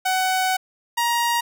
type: tone pair in turn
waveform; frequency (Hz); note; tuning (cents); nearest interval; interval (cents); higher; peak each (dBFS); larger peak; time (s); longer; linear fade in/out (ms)
sawtooth; 749 / 943.7; F#5 / A#5; +21 / +21; major third; 400; second; -15; neither; 0.05-0.57 / 0.97-1.41; first; 10
effects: none